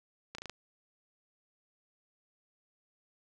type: slowing click train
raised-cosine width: 0.2 ms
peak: -24 dBFS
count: 5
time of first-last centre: 0.35-0.497 s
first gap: 34 ms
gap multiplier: 1.05
effects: none